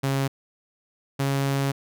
sawtooth tone pair in turn, 136.4 / 137.91 Hz, C#3 / C#3, -28 / -9 cents, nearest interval unison, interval 19 cents, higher second, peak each -18 dBFS, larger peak neither, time 0.03-0.28 / 1.19-1.72 s, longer second, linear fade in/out 10 ms, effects none

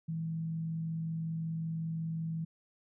sine tone with frequency modulation, 162.4 Hz, E3, 26 cents flat, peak -33 dBFS, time 0.08-2.45 s, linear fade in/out 10 ms, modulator 45.4 Hz, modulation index 0.22, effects none

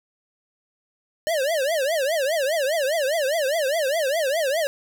square tone with vibrato, 592 Hz, D5, 14 cents sharp, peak -21 dBFS, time 1.27-4.67 s, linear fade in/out 0 ms, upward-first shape triangle, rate 4.9 Hz, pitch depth 270 cents each way, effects none

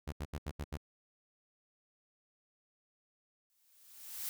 sawtooth tone bursts, 73.42 Hz, D2, in tune, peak -33 dBFS, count 6, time 0.07-0.773 s, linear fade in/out 10 ms, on 53 ms, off 77 ms
blue noise with exponential growth, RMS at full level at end -38 dBFS, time 3.5-4.29 s, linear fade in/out 0 ms, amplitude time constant 170 ms
effects none

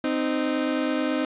30% pulse tone pair together, 259.9 / 309.1 Hz, C4 / D#4, -11 / -11 cents, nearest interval minor third, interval 300 cents, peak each -23 dBFS, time 0.04-1.25 s, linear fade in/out 2 ms, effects resampled to 8000 Hz + 9-bit

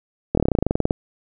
slowing click train, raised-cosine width 2 ms, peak -4 dBFS, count 16, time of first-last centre 0.35-0.909 s, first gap 24 ms, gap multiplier 1.06, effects none

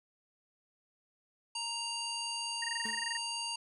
harmonic tone, 932.3 Hz, A#5, in tune, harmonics 1 / 3 / 5 / 7 / 9 / 10, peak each -42 / -40 / -39 / -46 / -50 / -47 dBFS, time 1.55-3.56 s, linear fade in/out 5 ms
sine tone bursts, 1848 Hz, A#6, 16 cents flat, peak -34 dBFS, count 13, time 2.62-3.171 s, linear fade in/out 5 ms, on 23 ms, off 21 ms
35% pulse tone with exponential decay, 220 Hz, A3, in tune, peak -39 dBFS, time 2.85-3.11 s, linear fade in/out 5 ms, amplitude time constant 55 ms
effects none

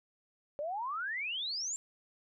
sine exponential sweep, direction up, 561 to 7490 Hz, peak -34 dBFS, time 0.59-1.76 s, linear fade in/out 0 ms, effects none

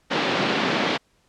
pink band-pass noise, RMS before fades -23 dBFS, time 0.1-0.98 s, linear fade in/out 20 ms, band 180 to 4100 Hz, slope 24 dB/octave, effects pink hiss -64 dBFS RMS until 1.28 s + low-pass 9000 Hz 12 dB/octave

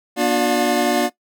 square tone cluster, 241 / 294.6 / 359.4 / 586 / 712 Hz, B3 / D4 / F4 / D5 / F5, -42 / +6 / +50 / -4 / +33 cents, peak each -23 dBFS, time 0.16-1.1 s, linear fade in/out 50 ms, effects noise-tail reverb RT60 0.1 s tail -18 dB re dry

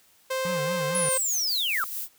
sawtooth tone, 523.3 Hz, C5, in tune, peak -22 dBFS, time 0.3-1.18 s, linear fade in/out 10 ms
square tone with vibrato, 166 Hz, E3, 12 cents sharp, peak -32 dBFS, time 0.45-1.09 s, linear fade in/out 2 ms, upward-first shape sine, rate 4.3 Hz, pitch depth 200 cents each way
sine linear sweep, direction down, 10548 to 1174.7 Hz, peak -24 dBFS, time 0.95-1.84 s, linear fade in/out 0 ms
violet noise with tremolo, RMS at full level -32 dBFS, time 1.08-2.09 s, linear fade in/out 50 ms, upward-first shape sine, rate 4.7 Hz, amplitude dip 40%
effects white hiss -60 dBFS RMS until 2.18 s

